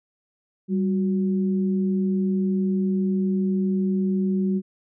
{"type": "tone pair together", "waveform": "sine", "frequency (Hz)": [193.8, 365.8], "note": ["G3", "F#4"], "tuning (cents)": [-20, -20], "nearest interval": "major seventh", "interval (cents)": 1100, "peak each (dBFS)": [-20, -29], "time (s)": [0.68, 4.62], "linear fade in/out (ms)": 50, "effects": []}